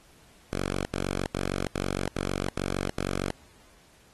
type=tone bursts; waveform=5% pulse; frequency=47 Hz; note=F#1; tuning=28 cents sharp; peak=-17 dBFS; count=7; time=0.53-3.304 s; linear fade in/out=0 ms; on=320 ms; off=89 ms; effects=pink hiss -58 dBFS RMS until 4.13 s + AAC 32 kbps